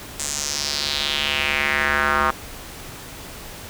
square tone with band-pass filter sweep, 72.2 Hz, D2, 29 cents flat, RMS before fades -22 dBFS, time 0.19-2.31 s, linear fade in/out 5 ms, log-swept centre 7800 to 1200 Hz, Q 3.1, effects pink hiss -37 dBFS RMS until 3.69 s

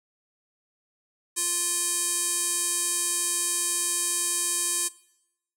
square tone with band-pass filter, 349.2 Hz, F4, in tune, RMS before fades -27 dBFS, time 1.36-4.89 s, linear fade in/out 20 ms, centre 8800 Hz, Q 3.3, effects noise-tail reverb RT60 0.8 s tail -20 dB re dry

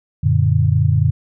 sine chord, Gb augmented, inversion none, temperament equal, 92.5 / 116.54 / 146.83 Hz, Gb2 / Bb2 / D3, 0 / 0 / 0 cents, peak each -16 dBFS, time 0.23-1.11 s, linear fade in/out 10 ms, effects none

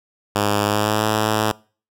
5% pulse tone with pitch glide, 103.2 to 107.96 Hz, G#2 to A2, -10 to -32 cents, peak -6 dBFS, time 0.35-1.52 s, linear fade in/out 10 ms, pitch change +78 cents, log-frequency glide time 0.64-1.04 s, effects noise-tail reverb RT60 0.4 s tail -24 dB re dry

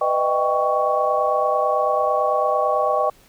sine tone cluster, 497.3 / 609 / 638 / 786 / 1117 Hz, B4 / D#5 / D#5 / G5 / C#6, +12 / -37 / +43 / +4 / +13 cents, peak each -25 / -21 / -30 / -23 / -22 dBFS, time 0.01-3.1 s, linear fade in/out 5 ms, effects pink hiss -53 dBFS RMS until 3.28 s

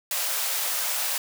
white high-pass noise, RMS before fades -27 dBFS, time 0.11-1.18 s, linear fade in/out 2 ms, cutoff 500 Hz, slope 48 dB/octave, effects none

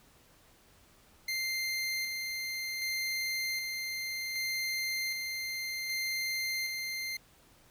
25% pulse tone with tremolo, 2093 Hz, C7, in tune, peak -28 dBFS, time 1.28-7.17 s, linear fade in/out 5 ms, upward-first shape square, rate 0.65 Hz, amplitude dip 30%, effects pink hiss -62 dBFS RMS until 7.7 s

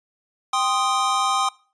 square chord, C minor, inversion second, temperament equal with one note detuned, 787.2 / 1046.5 / 1244.5 Hz, G5 / C6 / Eb6, +7 / 0 / 0 cents, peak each -25 / -25 / -23 dBFS, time 0.53-1.49 s, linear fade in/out 5 ms, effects noise-tail reverb RT60 0.4 s tail -23 dB re dry + resampled to 22050 Hz

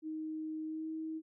sine tone with pitch glide, 313.3 to 317.9 Hz, D#4 to D#4, +12 to +37 cents, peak -37 dBFS, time 0.02-1.22 s, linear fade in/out 50 ms, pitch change +25 cents, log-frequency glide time 0.65-0.88 s, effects none

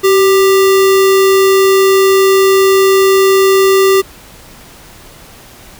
sine tone with sample-and-hold, 385 Hz, G4, 31 cents flat, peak -5 dBFS, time 0.03-4.02 s, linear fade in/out 20 ms, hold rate 1575 Hz, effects pink hiss -37 dBFS RMS until 5.79 s

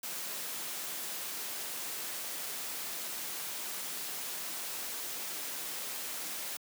white noise, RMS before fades -39 dBFS, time 0.03-6.57 s, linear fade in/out 5 ms, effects high-pass 200 Hz 12 dB/octave

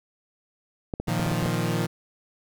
clicks, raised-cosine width 2 ms, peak -16 dBFS, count 8, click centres 0.938 / 1 / 1.083 / 1.197 / 1.264 / 1.316 / 1.427 / 1.46 s
sawtooth chord, Bb suspended fourth, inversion none, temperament equal, 116.54 / 155.56 / 174.61 Hz, Bb2 / Eb3 / F3, 0 / 0 / 0 cents, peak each -24 dBFS, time 1.07-1.87 s, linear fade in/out 20 ms
effects none

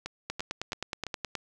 two click trains, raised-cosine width 0.2 ms, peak -18 / -15 dBFS, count 4 / 11, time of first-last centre 0.06-1.067 / 0.3-1.353 s, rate 2.98 / 9.5 Hz, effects none

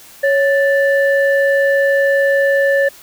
sine tone pair together, 554.4 / 1760.1 Hz, C#5 / A6, 0 / 0 cents, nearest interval octave + minor sixth, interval 2000 cents, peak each -11 / -15 dBFS, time 0.23-2.89 s, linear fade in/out 10 ms, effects tanh soft clip ceiling -4 dBFS + white hiss -41 dBFS RMS until 3.02 s

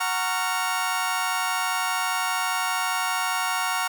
30% pulse chord, Gb major seventh, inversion none, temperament just, 740 / 925 / 1110 / 1387.5 Hz, Gb5 / Bb5 / Db6 / F6, 0 / -14 / +2 / -12 cents, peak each -27 dBFS, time 0-3.88 s, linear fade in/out 10 ms, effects none

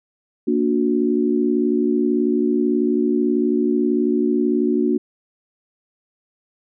sine chord, Bb augmented, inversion none, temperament just, 233.1 / 291.4 / 364.2 Hz, Bb3 / D4 / F#4, 0 / -13 / -27 cents, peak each -20 dBFS, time 0.47-4.98 s, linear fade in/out 10 ms, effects none

